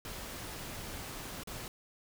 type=noise with dropouts; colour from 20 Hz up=pink; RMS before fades=-43 dBFS; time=0.05-1.68 s; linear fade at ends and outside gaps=1 ms; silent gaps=1.435-1.473 s; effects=none